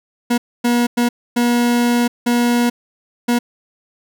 40% pulse tone bursts at uneven times, 240 Hz, B3, 49 cents flat, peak -12 dBFS, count 6, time 0.3-0.38 / 0.64-0.87 / 0.97-1.09 / 1.36-2.08 / 2.26-2.7 / 3.28-3.39 s, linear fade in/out 10 ms, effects none

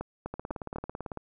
two click trains, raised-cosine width 1 ms, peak -22 / -20 dBFS, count 16 / 4, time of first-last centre 0.34-1.173 / 0.01-0.76 s, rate 18 / 4 Hz, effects none

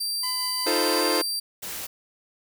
sawtooth tone, 4699 Hz, D8, in tune, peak -23 dBFS, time 0-1.4 s, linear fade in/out 10 ms
sawtooth tone with tremolo, 1008 Hz, B5, 35 cents sharp, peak -28 dBFS, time 0.23-1.01 s, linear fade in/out 5 ms, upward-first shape sine, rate 5.7 Hz, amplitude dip 30%
sawtooth chord, F dominant seventh, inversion third, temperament equal, 311.1 / 349.2 / 440 / 523.3 Hz, Eb4 / F4 / A4 / C5, 0 / 0 / 0 / 0 cents, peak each -24 dBFS, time 0.66-1.22 s, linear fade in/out 10 ms
white noise, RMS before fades -34 dBFS, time 1.62-1.87 s, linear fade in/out 10 ms
effects none

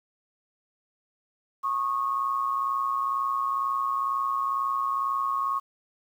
sine tone pair together, 1100 / 1222.1 Hz, C#6 / D#6, -14 / -31 cents, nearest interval major second, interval 183 cents, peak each -25 / -32 dBFS, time 1.63-5.6 s, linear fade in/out 20 ms, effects 9-bit

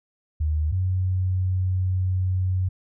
sine tone pair in turn, 77 / 92.69 Hz, D#2 / F#2, -17 / +4 cents, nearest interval minor third, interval 321 cents, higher second, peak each -20 dBFS, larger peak neither, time 0.4-0.72 / 0.72-2.69 s, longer second, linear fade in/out 10 ms, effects none

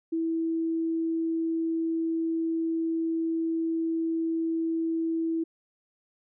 sine tone, 327.4 Hz, E4, 12 cents flat, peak -25 dBFS, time 0.12-5.44 s, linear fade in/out 10 ms, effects none

